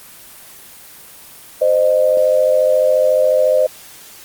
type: tone pair together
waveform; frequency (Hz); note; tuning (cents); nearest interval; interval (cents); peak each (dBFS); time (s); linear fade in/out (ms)
sine; 519 / 613.2; C5 / D#5; -14 / -25; minor third; 289; -13; 1.61-3.67; 10
effects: white hiss -39 dBFS RMS until 4.24 s + Opus 24 kbps